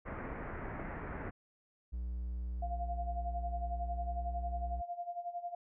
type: low-pass noise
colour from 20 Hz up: pink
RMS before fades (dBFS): -42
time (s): 0.05-1.31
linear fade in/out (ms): 20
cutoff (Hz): 2100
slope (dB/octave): 48
type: tone with pitch glide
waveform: triangle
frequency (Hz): 60 to 61.3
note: B1 to B1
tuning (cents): -49 to -12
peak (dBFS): -34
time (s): 1.92-4.82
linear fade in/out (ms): 20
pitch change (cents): +37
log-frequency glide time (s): 3.81-4.17
type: tone with tremolo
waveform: sine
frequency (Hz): 698.5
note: F5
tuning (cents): 0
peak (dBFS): -35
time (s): 2.62-5.55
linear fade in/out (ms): 5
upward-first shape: sine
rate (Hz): 11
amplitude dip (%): 80
effects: none